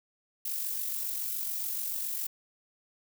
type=noise with amplitude modulation; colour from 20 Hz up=violet; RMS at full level=-32 dBFS; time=0.45-2.27 s; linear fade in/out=5 ms; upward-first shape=sine; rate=47.1 Hz; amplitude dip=40%; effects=none